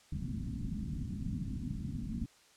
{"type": "low-pass noise", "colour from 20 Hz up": "white", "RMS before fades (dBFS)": -38, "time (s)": [0.12, 2.26], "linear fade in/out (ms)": 5, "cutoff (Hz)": 250, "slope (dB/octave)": 48, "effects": ["white hiss -63 dBFS RMS until 2.56 s", "low-pass 8000 Hz 12 dB/octave"]}